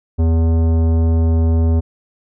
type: tone with tanh clipping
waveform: sine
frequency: 81.9 Hz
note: E2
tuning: 11 cents flat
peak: -13 dBFS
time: 0.18-1.81 s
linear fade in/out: 20 ms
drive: 15 dB
effects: none